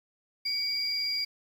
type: tone pair together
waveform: sine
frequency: 2262 / 4793 Hz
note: C#7 / D8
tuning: +34 / +34 cents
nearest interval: octave + minor second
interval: 1300 cents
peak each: -35 / -27 dBFS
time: 0.45-1.25 s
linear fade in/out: 10 ms
effects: tanh soft clip ceiling -23 dBFS + 9-bit